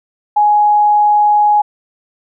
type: tone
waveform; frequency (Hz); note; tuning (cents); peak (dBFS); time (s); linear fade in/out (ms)
sine; 835; G#5; +9; -7; 0.36-1.62; 10
effects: none